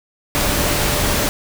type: tone in noise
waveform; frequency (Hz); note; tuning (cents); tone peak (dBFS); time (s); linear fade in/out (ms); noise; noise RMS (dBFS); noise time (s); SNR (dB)
sine; 587.3; D5; 0; -28; 0.35-1.29; 0; pink; -18; 0.35-1.29; -13
effects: none